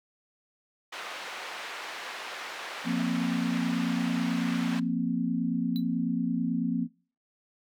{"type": "band-pass noise", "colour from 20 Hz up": "white", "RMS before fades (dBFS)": -39, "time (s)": [0.92, 4.8], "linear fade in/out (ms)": 10, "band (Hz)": [540, 2500], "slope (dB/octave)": 12}
{"type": "chord", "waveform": "sine", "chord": "F suspended fourth", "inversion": "none", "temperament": "just", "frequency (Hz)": [174.61, 232.8, 261.9], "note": ["F3", "Bb3", "C4"], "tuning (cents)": [0, -2, 2], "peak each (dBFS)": [-31, -29, -30], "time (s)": [2.84, 6.88], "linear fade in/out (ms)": 50}
{"type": "tone with exponential decay", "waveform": "square", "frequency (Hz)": 3973, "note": "B7", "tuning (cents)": 10, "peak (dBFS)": -35, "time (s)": [5.76, 5.84], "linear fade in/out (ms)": 0, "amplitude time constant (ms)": 17}
{"effects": ["noise-tail reverb RT60 0.4 s tail -23 dB re dry"]}